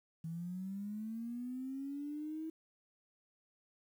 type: linear sweep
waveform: sine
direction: up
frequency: 160.3 to 322.5 Hz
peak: -39 dBFS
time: 0.24-2.5 s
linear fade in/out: 5 ms
effects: 11-bit